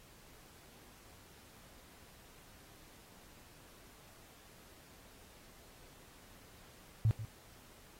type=tone with echo; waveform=sine; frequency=109.9 Hz; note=A2; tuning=2 cents flat; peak=-25 dBFS; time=7.05-7.11 s; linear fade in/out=0 ms; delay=140 ms; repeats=1; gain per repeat=-14 dB; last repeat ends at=7.25 s; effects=pink hiss -60 dBFS RMS until 7.99 s + AAC 48 kbps